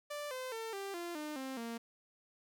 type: tone with pitch steps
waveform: sawtooth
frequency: 587.3 / 514.2 / 450.3 / 394.2 / 345.2 / 302.3 / 264.7 / 231.7 Hz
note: D5 / C5 / A4 / G4 / F4 / D#4 / C4 / A#3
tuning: 0 / -30 / +40 / +10 / -20 / -50 / +20 / -10 cents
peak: -36 dBFS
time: 0.1-1.78 s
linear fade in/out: 10 ms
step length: 210 ms
effects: none